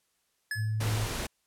square tone with exponential decay, 1710 Hz, A6, 50 cents flat, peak -29 dBFS, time 0.51-0.84 s, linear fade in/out 2 ms, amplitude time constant 70 ms
sine tone, 108.7 Hz, A2, 21 cents flat, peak -27 dBFS, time 0.55-1.08 s, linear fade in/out 50 ms
pink noise, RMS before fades -34 dBFS, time 0.8-1.27 s, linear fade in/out 10 ms
effects white hiss -74 dBFS RMS until 1.46 s + low-pass 12000 Hz 12 dB/octave

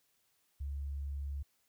sine tone, 70.3 Hz, C#2, 25 cents sharp, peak -36 dBFS, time 0.6-1.43 s, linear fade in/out 10 ms, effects white hiss -75 dBFS RMS until 1.68 s

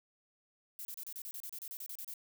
violet noise bursts, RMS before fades -44 dBFS, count 15, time 0.79-2.138 s, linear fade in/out 0 ms, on 60 ms, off 32 ms, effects none

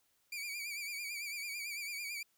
sawtooth tone with vibrato, 2331 Hz, D7, 14 cents flat, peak -36 dBFS, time 0.32-2.23 s, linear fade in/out 5 ms, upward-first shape sine, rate 9 Hz, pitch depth 71 cents each way, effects white hiss -75 dBFS RMS until 2.37 s

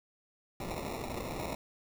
white noise with sample-and-hold, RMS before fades -38 dBFS, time 0.6-1.55 s, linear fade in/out 2 ms, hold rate 1575 Hz, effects none

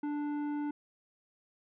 triangle tone with tanh clipping, 293.7 Hz, D4, in tune, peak -34 dBFS, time 0.03-0.71 s, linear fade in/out 5 ms, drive 15 dB, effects none

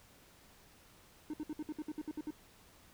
triangle tone bursts, 305 Hz, D#4, 34 cents flat, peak -35 dBFS, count 11, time 1.3-2.306 s, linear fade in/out 2 ms, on 36 ms, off 61 ms, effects pink hiss -62 dBFS RMS until 2.93 s

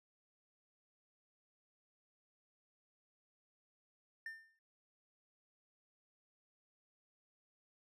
triangle tone with exponential decay, 1800 Hz, A6, 39 cents sharp, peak -39 dBFS, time 4.26-4.59 s, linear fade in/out 2 ms, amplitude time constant 71 ms, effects none

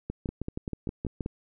two click trains, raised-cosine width 3 ms, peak -19 / -19 dBFS, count 8 / 6, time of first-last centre 0.1-1.208 / 0.29-1.261 s, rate 6.32 / 5.15 Hz, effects none

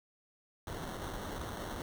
pink noise with sample-and-hold, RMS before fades -41 dBFS, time 0.67-1.82 s, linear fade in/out 2 ms, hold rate 2450 Hz, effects none

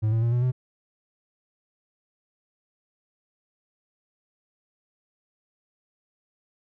triangle tone with pitch steps, 108.4 / 112.74 / 117.26 / 121.96 / 126.84 Hz, A2 / A2 / A#2 / B2 / B2, -25 / +43 / +11 / -21 / +47 cents, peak -18 dBFS, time 0.02-0.52 s, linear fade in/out 20 ms, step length 100 ms, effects none

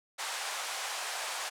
pink band-pass noise, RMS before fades -37 dBFS, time 0.18-1.5 s, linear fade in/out 20 ms, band 680 to 10000 Hz, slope 24 dB/octave, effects none

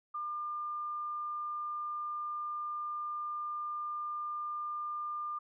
sine tone, 1200 Hz, D6, 37 cents sharp, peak -35 dBFS, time 0.14-5.39 s, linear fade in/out 10 ms, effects none

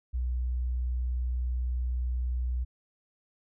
sine tone, 61.74 Hz, B1, in tune, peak -27 dBFS, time 0.13-2.65 s, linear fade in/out 20 ms, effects none

